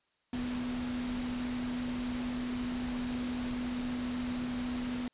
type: tone in noise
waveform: sine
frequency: 246.9 Hz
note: B3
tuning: in tune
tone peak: -33 dBFS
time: 0.33-5.08 s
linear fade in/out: 2 ms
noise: pink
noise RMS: -42 dBFS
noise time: 0.33-5.08 s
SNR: +6 dB
effects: white hiss -75 dBFS RMS until 5.13 s + resampled to 8000 Hz